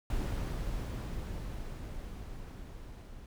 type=noise with level ramp; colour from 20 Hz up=brown; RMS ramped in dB=-33 to -48 dBFS; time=0.1-3.26 s; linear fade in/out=2 ms; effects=none